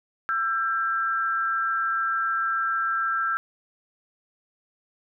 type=tone pair together; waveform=sine; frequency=1339 / 1592.3 Hz; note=E6 / G6; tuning=+27 / +27 cents; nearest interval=minor third; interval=300 cents; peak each=-24 / -27 dBFS; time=0.29-3.37 s; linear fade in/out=0 ms; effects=none